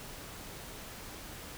silence, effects pink hiss -46 dBFS RMS until 1.57 s

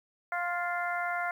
harmonic tone with a mistuned harmonic, 351 Hz, F4, 9 cents sharp, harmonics 2 / 3 / 4 / 5 / 6, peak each -33 / -39 / -34 / -40 / -38 dBFS, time 0.32-1.31 s, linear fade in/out 2 ms, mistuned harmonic 6, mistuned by -20 cents, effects 10-bit

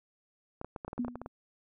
clicks, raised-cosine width 1 ms, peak -25 dBFS, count 12, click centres 0.614 / 0.646 / 0.762 / 0.848 / 0.88 / 0.931 / 0.98 / 1.048 / 1.082 / 1.156 / 1.216 / 1.261 s
sine tone with exponential decay, 243.2 Hz, B3, 26 cents flat, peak -27 dBFS, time 0.99-1.28 s, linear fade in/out 5 ms, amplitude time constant 62 ms
effects none

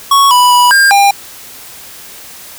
square tone with pitch steps, 1110 / 987 / 980 / 1604 / 801 Hz, C#6 / B5 / B5 / G6 / G5, +2 / -1 / -14 / +39 / +37 cents, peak -5 dBFS, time 0.11-1.11 s, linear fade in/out 5 ms, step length 200 ms, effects white hiss -32 dBFS RMS until 2.58 s

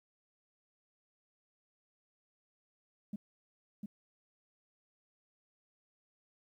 sine tone with echo, 206 Hz, G#3, 14 cents flat, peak -35 dBFS, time 3.13-3.16 s, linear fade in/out 5 ms, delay 700 ms, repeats 1, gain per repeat -3 dB, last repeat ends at 3.86 s, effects tanh soft clip ceiling -33 dBFS + 12-bit

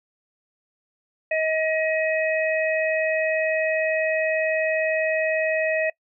harmonic tone, 633 Hz, D#5, 30 cents sharp, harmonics 1 / 3 / 4, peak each -22 / -27 / -28 dBFS, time 1.31-5.9 s, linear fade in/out 5 ms, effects noise-tail reverb RT60 0.1 s tail -23 dB re dry

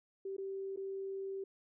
sine tone with dropouts, 388.3 Hz, G4, 16 cents flat, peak -38 dBFS, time 0.25-1.44 s, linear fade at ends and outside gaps 5 ms, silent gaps 0.367-0.381 / 0.762-0.772 s, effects none

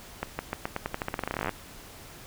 accelerating click train, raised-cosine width 0.5 ms, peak -14 dBFS, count 24, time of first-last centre 0.23-1.493 s, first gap 160 ms, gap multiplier 0.88, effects pink hiss -47 dBFS RMS until 2.26 s

